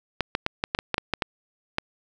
clicks, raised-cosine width 0.3 ms, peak -7 dBFS, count 11, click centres 0.207 / 0.351 / 0.464 / 0.639 / 0.749 / 0.789 / 0.943 / 0.981 / 1.137 / 1.222 / 1.784 s, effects none

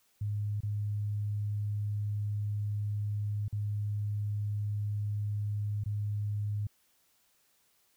sine tone with dropouts, 103.83 Hz, G#2, in tune, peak -30 dBFS, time 0.21-6.67 s, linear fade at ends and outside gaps 5 ms, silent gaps 0.606-0.632 / 3.482-3.526 / 5.838-5.859 s, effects white hiss -70 dBFS RMS until 7.96 s

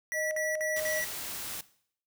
square tone bursts, 1948 Hz, B6, 24 cents flat, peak -32 dBFS, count 4, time 0.12-1.042 s, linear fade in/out 0 ms, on 190 ms, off 54 ms
sine tone, 620 Hz, D#5, 6 cents flat, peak -31 dBFS, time 0.13-1.03 s, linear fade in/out 50 ms
white noise, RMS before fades -38 dBFS, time 0.76-1.61 s, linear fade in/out 5 ms
effects noise-tail reverb RT60 0.6 s tail -18 dB re dry

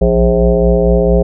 sine tone with frequency modulation, 292.8 Hz, D4, 5 cents flat, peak -7 dBFS, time 0.01-1.23 s, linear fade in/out 10 ms, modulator 118 Hz, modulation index 2.6, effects none

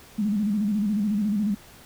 sine tone with vibrato, 207.7 Hz, G#3, in tune, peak -21 dBFS, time 0.18-1.55 s, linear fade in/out 10 ms, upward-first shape square, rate 14 Hz, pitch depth 75 cents each way, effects pink hiss -49 dBFS RMS until 1.85 s

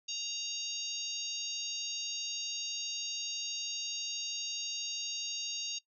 harmonic tone, 932.3 Hz, A#5, in tune, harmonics 3 / 4 / 5 / 6 / 7, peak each -41 / -41 / -41 / -47 / -41 dBFS, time 0.08-5.79 s, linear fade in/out 10 ms, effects noise-tail reverb RT60 0.1 s tail -20 dB re dry

